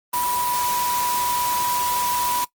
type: tone in noise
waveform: sine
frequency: 980 Hz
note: B5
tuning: 14 cents flat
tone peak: -22 dBFS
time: 0.13-2.45 s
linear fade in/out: 10 ms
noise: white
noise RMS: -27 dBFS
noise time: 0.13-2.45 s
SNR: +2 dB
effects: noise-tail reverb RT60 0.1 s tail -19 dB re dry + Opus 32 kbps